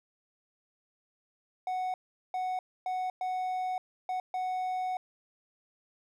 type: tone bursts at uneven times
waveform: triangle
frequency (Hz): 740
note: F#5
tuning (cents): 0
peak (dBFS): -28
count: 6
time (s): 1.67-1.94 / 2.34-2.59 / 2.86-3.1 / 3.21-3.78 / 4.09-4.2 / 4.34-4.97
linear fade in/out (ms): 2
effects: none